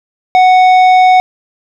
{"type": "tone with tanh clipping", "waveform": "sine", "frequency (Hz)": 740, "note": "F#5", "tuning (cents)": 0, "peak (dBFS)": -5, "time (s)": [0.35, 1.2], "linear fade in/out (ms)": 0, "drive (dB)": 10, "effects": []}